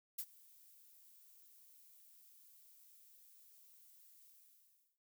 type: noise with ADSR envelope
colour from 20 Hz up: violet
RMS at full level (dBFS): -40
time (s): 0.18-4.99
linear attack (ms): 11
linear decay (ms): 55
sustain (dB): -24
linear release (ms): 720
effects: none